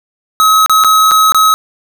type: tone with dropouts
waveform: square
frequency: 1279 Hz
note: D#6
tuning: 47 cents sharp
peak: -6 dBFS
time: 0.4-1.54 s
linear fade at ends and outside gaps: 0 ms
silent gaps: 0.661-0.696 / 0.838-0.846 / 1.111-1.117 / 1.321-1.346 s
effects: none